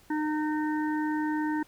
harmonic tone, 305.6 Hz, D#4, 31 cents flat, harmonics 1 / 3 / 5 / 6, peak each -27 / -34 / -40 / -40 dBFS, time 0.1-1.63 s, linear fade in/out 5 ms, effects pink hiss -59 dBFS RMS until 1.67 s

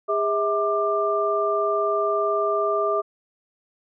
sine tone cluster, 408 / 646 / 1189 Hz, G#4 / E5 / D6, -31 / -35 / +21 cents, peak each -24 dBFS, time 0.08-3.02 s, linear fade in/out 20 ms, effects none

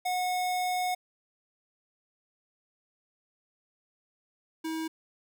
square tone pair in turn, 729 / 320.8 Hz, F#5 / E4, -26 / -47 cents, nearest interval octave + major second, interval 1421 cents, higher first, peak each -28 / -32 dBFS, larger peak first, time 0.05-0.95 / 4.64-4.88 s, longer first, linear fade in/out 10 ms, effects none

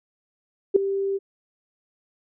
sine tone with ADSR envelope, 392.7 Hz, G4, 3 cents sharp, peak -8 dBFS, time 0.74-1.19 s, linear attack 21 ms, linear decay 4 ms, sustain -14 dB, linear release 29 ms, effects none

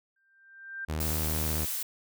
sine tone with exponential growth, 1575 Hz, G6, 8 cents sharp, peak -32 dBFS, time 0.16-0.85 s, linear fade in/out 5 ms, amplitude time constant 150 ms
sawtooth tone with vibrato, 77.78 Hz, D#2, in tune, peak -26 dBFS, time 0.88-1.66 s, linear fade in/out 20 ms, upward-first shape square, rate 13 Hz, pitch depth 11 cents each way
blue noise, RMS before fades -33 dBFS, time 1-1.83 s, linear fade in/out 5 ms
effects none

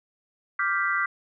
sine chord, G dominant seventh, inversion second, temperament equal, 1174.7 / 1396.9 / 1568 / 1975.5 Hz, D6 / F6 / G6 / B6, 0 / 0 / 0 / 0 cents, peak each -28 dBFS, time 0.59-1.06 s, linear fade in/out 5 ms, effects none

